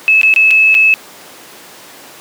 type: tone with dropouts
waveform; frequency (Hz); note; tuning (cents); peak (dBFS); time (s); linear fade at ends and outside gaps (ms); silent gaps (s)
sine; 2598; E7; -26; -5; 0.08-0.94; 0; 0.214-0.232 / 0.339-0.362 / 0.507-0.511 / 0.744-0.75
effects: pink hiss -35 dBFS RMS until 2.2 s + high-pass 300 Hz 12 dB/octave